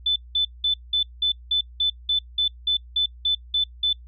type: tone bursts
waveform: sine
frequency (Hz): 3510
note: A7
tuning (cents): -5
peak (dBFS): -18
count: 14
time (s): 0.06-3.93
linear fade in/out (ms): 5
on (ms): 100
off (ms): 190
effects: noise-tail reverb RT60 0.1 s tail -25 dB re dry + added 60 Hz sine -41 dBFS peak until 4.07 s